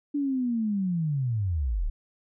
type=linear sweep; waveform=sine; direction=down; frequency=293.1 to 30.1 Hz; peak=-24 dBFS; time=0.14-1.9 s; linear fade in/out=10 ms; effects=none